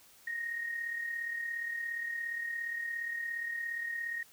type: tone with amplitude modulation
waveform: sine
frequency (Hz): 1864.7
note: A#6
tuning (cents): 0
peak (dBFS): -32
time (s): 0.27-4.23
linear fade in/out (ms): 5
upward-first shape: sine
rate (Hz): 37.2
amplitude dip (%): 50
effects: white hiss -60 dBFS RMS until 4.32 s